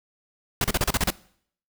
pink noise bursts, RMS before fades -22 dBFS, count 8, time 0.61-1.104 s, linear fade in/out 2 ms, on 32 ms, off 34 ms, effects noise-tail reverb RT60 0.6 s tail -21 dB re dry

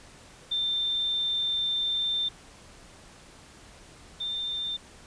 sine tone pair in turn, 3579 / 3593 Hz, A7 / A7, +29 / +36 cents, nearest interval unison, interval 7 cents, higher second, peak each -25 / -29 dBFS, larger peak first, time 0.51-2.29 / 4.2-4.77 s, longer first, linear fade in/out 10 ms, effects pink hiss -51 dBFS RMS until 5.06 s + resampled to 22050 Hz

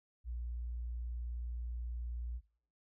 sine tone, 59.4 Hz, A#1, 33 cents sharp, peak -38 dBFS, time 0.24-2.41 s, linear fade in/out 50 ms, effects noise-tail reverb RT60 0.5 s tail -18 dB re dry

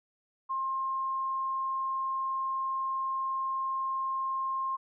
sine tone, 1063 Hz, C6, 27 cents sharp, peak -29 dBFS, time 0.49-4.77 s, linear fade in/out 20 ms, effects none

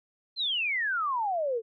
sine exponential sweep, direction down, 4213 to 432.3 Hz, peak -26 dBFS, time 0.36-1.62 s, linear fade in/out 50 ms, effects none

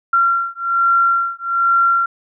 sine beating tone pair, 1371 / 1372.2 Hz, F6 / F6, -32 / -31 cents, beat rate 1.2 Hz, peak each -16 dBFS, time 0.13-2.06 s, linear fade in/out 5 ms, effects none

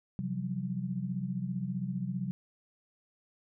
sine tone cluster, 131.9 / 174.9 / 190.1 Hz, C3 / F3 / F#3, +14 / +3 / +47 cents, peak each -37 / -37 / -35 dBFS, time 0.19-2.31 s, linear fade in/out 0 ms, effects none

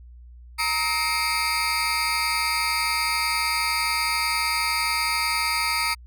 35% pulse tone cluster, 931 / 1279 / 2136 / 2323 / 4726 Hz, A#5 / D#6 / C7 / D7 / D8, -2 / +47 / +35 / -20 / +10 cents, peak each -27 dBFS, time 0.58-5.95 s, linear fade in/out 20 ms, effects added 60 Hz sine -42 dBFS peak until 6.06 s

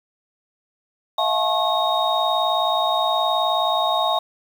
sine tone cluster, 651 / 710 / 863 / 1087 / 3731 Hz, E5 / F5 / A5 / C#6 / A#7, -22 / +28 / -34 / -34 / +1 cents, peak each -24 dBFS, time 1.18-4.19 s, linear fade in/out 5 ms, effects 7-bit

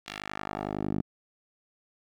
10% pulse tone with band-pass filter sweep, 51 Hz, G#1, 31 cents flat, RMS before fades -34 dBFS, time 0.06-1.02 s, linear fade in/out 10 ms, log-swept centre 3400 to 220 Hz, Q 1.1, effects none

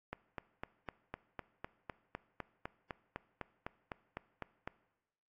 click train, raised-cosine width 0.5 ms, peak -25 dBFS, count 19, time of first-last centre 0.13-4.675 s, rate 3.96 Hz, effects noise-tail reverb RT60 1.0 s tail -19 dB re dry + AAC 48 kbps

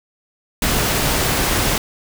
pink noise, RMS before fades -18 dBFS, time 0.62-1.78 s, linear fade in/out 2 ms, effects none

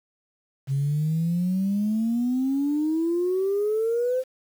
sine exponential sweep, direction up, 133.7 to 523.3 Hz, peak -20 dBFS, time 0.67-4.24 s, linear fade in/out 50 ms, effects tanh soft clip ceiling -17 dBFS + 8-bit

